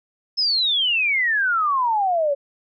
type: exponential sweep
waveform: sine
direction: down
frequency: 5274 to 549 Hz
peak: -17 dBFS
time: 0.37-2.35 s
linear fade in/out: 20 ms
effects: none